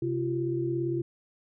sine tone cluster, 131.8 / 342.1 / 379.8 Hz, C3 / F4 / F#4, +13 / -36 / +45 cents, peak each -32 / -28 / -37 dBFS, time 0.02-1.02 s, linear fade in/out 5 ms, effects none

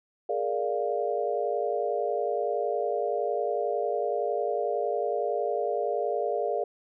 sine chord, Bb dominant seventh, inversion third, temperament equal, 415.3 / 466.2 / 587.3 / 698.5 Hz, Ab4 / Bb4 / D5 / F5, 0 / 0 / 0 / 0 cents, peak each -31 dBFS, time 0.29-6.64 s, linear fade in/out 5 ms, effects none

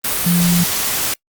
sine tone in noise, 173.9 Hz, F3, 7 cents flat, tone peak -12 dBFS, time 0.26-0.64 s, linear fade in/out 5 ms, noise white, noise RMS -19 dBFS, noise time 0.04-1.14 s, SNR +4 dB, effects noise-tail reverb RT60 0.1 s tail -26 dB re dry + Opus 32 kbps

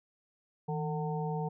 harmonic tone with a mistuned harmonic, 150 Hz, D3, 37 cents sharp, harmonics 1 / 3 / 5 / 6, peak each -33 / -38 / -40 / -41 dBFS, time 0.68-1.49 s, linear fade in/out 10 ms, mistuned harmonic 1, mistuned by +110 cents, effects none

